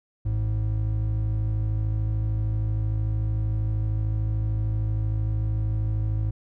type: tone pair together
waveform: triangle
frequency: 53.63 / 106.8 Hz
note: A1 / G#2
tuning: -44 / +49 cents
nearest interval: octave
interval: 1193 cents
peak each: -25 / -22 dBFS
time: 0.25-6.31 s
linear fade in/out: 10 ms
effects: none